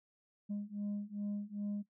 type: beating tone pair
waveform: sine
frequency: 203.7 / 206.2 Hz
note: G#3 / G#3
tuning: -33 / -12 cents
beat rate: 2.5 Hz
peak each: -39 / -38 dBFS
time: 0.49-1.83 s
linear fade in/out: 20 ms
effects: noise-tail reverb RT60 0.1 s tail -17 dB re dry + tanh soft clip ceiling -34 dBFS

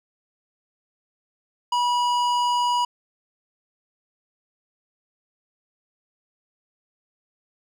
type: tone with hard clipping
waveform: triangle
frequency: 972 Hz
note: B5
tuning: 28 cents flat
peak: -21 dBFS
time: 1.72-2.85 s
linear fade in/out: 5 ms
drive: 16 dB
effects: none

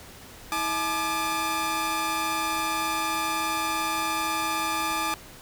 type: tone cluster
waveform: sawtooth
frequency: 322.8 / 855 / 1194 Hz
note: E4 / A5 / D6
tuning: -36 / -50 / +28 cents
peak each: -31 / -26 / -24 dBFS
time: 0.52-5.14 s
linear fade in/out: 0 ms
effects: pink hiss -46 dBFS RMS until 5.41 s

